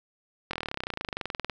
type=slowing click train; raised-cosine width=0.3 ms; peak=-15 dBFS; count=29; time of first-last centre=0.51-1.497 s; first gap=23 ms; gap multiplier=1.03; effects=none